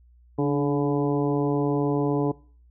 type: harmonic tone with a mistuned harmonic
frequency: 142.6 Hz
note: C#3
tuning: 49 cents sharp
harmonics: 1 / 2 / 3 / 4 / 5 / 6 / 7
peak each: -26 / -24 / -26 / -35 / -35 / -36 / -37 dBFS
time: 0.38-2.32 s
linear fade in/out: 10 ms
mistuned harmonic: 2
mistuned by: +42 cents
effects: noise-tail reverb RT60 0.5 s tail -24 dB re dry + added 60 Hz sine -52 dBFS peak until 2.7 s